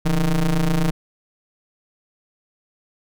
square ring-modulated tone, 77 Hz, D#2, 17 cents flat, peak -14 dBFS, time 0.05-0.91 s, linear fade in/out 10 ms, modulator 91 Hz, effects none

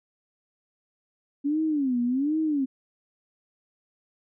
sine tone with vibrato, 276 Hz, C#4, 7 cents flat, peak -22 dBFS, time 1.44-2.66 s, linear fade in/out 20 ms, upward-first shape sine, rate 1.3 Hz, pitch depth 240 cents each way, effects none

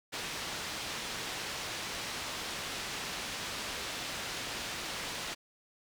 white low-pass noise, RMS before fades -39 dBFS, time 0.12-5.35 s, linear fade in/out 20 ms, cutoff 4700 Hz, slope 12 dB/octave, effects none

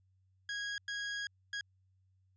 sawtooth tone bursts at uneven times, 1647 Hz, G#6, 15 cents flat, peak -33 dBFS, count 3, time 0.49-0.78 / 0.88-1.27 / 1.53-1.61 s, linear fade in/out 2 ms, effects added 94 Hz sine -68 dBFS peak until 2.36 s + resampled to 16000 Hz

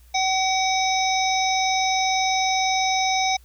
harmonic tone, 758 Hz, F#5, 42 cents sharp, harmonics 1 / 3 / 5 / 7 / 8, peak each -21 / -26 / -28 / -29 / -30 dBFS, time 0.14-3.37 s, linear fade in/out 10 ms, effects added 60 Hz sine -48 dBFS peak until 3.44 s + white hiss -59 dBFS RMS until 3.44 s

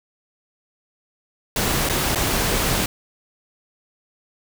pink noise with dropouts, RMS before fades -21 dBFS, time 1.56-2.86 s, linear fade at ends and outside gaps 2 ms, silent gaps 1.89-1.896 / 2.149-2.157 s, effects none

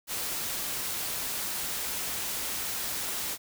white noise, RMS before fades -33 dBFS, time 0.07-3.38 s, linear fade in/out 50 ms, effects none

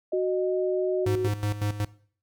sine tone with vibrato, 618 Hz, D#5, 12 cents flat, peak -28 dBFS, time 0.12-1.05 s, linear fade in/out 5 ms, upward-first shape sine, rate 2.9 Hz, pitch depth 8 cents each way
sine tone, 370 Hz, F#4, in tune, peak -23 dBFS, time 0.13-1.28 s, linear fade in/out 5 ms
square tone with tremolo, 103.83 Hz, G#2, in tune, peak -25 dBFS, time 1.06-1.85 s, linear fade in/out 5 ms, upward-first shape square, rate 5.4 Hz, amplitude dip 75%
effects noise-tail reverb RT60 0.5 s tail -20 dB re dry

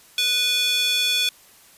square tone with high-pass filter, 491.8 Hz, B4, 7 cents flat, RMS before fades -21 dBFS, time 0.18-1.29 s, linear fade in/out 2 ms, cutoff 3100 Hz, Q 5, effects white hiss -51 dBFS RMS until 1.77 s + resampled to 32000 Hz

